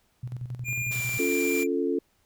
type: tone with tremolo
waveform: sine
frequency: 123.47 Hz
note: B2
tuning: in tune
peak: -30 dBFS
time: 0.23-1.18 s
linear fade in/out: 5 ms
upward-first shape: square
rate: 11 Hz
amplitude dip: 65%
type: tone with pitch glide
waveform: square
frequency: 2409 to 2368 Hz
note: D7 to D7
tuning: +43 to +14 cents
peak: -29 dBFS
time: 0.64-1.67 s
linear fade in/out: 50 ms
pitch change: -29 cents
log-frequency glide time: 0.88-1 s
type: noise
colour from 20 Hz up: white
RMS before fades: -38 dBFS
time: 0.91-1.64 s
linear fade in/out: 10 ms
type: chord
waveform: sine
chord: Db augmented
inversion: none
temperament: equal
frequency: 277.2 / 349.2 / 440 Hz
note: Db4 / F4 / A4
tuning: 0 / 0 / 0 cents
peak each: -28 dBFS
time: 1.19-1.99 s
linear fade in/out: 5 ms
effects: pink hiss -68 dBFS RMS until 2.25 s